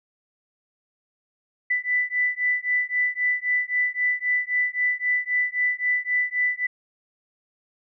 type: beating tone pair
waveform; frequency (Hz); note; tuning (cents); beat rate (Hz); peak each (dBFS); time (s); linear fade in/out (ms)
sine; 1985 / 1988.8; B6 / B6; +8 / +12; 3.8; -24; 1.7-6.67; 10
effects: none